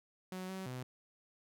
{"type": "tone with pitch steps", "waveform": "sawtooth", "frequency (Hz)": [185.4, 189.5, 126.9], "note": ["F#3", "F#3", "B2"], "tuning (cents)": [4, 42, 47], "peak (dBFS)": -37, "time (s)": [0.32, 0.83], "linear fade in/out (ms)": 2, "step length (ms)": 170, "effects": []}